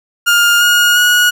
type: tone with pitch steps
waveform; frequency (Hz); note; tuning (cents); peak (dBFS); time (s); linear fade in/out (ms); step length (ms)
30% pulse; 1412 / 1434 / 1453; F6 / F6 / F#6; +19 / +45 / -32; -5; 0.26-1.31; 20; 350
effects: none